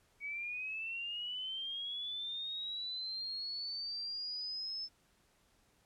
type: linear sweep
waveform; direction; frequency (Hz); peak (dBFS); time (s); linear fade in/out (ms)
sine; up; 2245 to 5274; -38; 0.2-4.89; 50
effects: pink hiss -71 dBFS RMS until 5.85 s + low-pass 12000 Hz 12 dB/octave